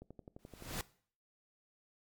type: click train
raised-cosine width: 2 ms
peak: -36 dBFS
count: 9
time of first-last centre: 0.02-0.71 s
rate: 11.6 Hz
type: noise with exponential growth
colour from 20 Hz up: pink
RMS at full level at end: -36 dBFS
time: 0.39-0.81 s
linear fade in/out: 1 ms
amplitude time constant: 91 ms
effects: noise-tail reverb RT60 0.5 s tail -20 dB re dry + MP3 96 kbps